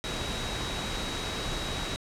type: tone in noise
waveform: sine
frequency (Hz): 3834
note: A#7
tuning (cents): +48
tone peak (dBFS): -38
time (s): 0.04-1.96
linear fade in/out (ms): 0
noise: pink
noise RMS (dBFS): -33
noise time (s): 0.04-1.96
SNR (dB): -8
effects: low-pass 7000 Hz 12 dB/octave